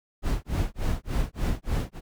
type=noise with tremolo; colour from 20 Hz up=brown; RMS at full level=-24 dBFS; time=0.22-2.01 s; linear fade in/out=50 ms; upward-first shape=sine; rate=3.4 Hz; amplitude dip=100%; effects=none